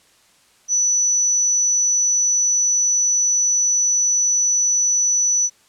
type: tone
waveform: sine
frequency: 5950 Hz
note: F#8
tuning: 9 cents sharp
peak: -14 dBFS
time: 0.68-5.5 s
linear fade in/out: 50 ms
effects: white hiss -55 dBFS RMS until 5.68 s + low-pass 9000 Hz 12 dB/octave